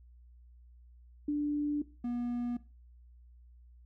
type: tone pair in turn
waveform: sine / triangle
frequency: 293.7 / 241.4 Hz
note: D4 / B3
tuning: 0 / -39 cents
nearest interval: minor third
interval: 339 cents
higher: first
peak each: -28 / -30 dBFS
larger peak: first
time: 1.28-1.82 / 2.04-2.57 s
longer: first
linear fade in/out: 5 ms
effects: noise-tail reverb RT60 0.3 s tail -17 dB re dry + added 60 Hz sine -54 dBFS peak until 3.85 s